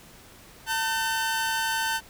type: tone pair together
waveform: sawtooth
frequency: 897 / 1528.6 Hz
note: A5 / G6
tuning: +33 / -44 cents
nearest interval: major sixth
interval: 923 cents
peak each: -24 dBFS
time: 0.66-2.01 s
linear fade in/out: 50 ms
effects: pink hiss -50 dBFS RMS until 2.09 s